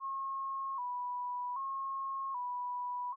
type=tone with vibrato; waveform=sine; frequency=1032 Hz; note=C6; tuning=24 cents flat; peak=-35 dBFS; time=0-3.16 s; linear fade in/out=50 ms; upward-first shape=square; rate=0.64 Hz; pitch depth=83 cents each way; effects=none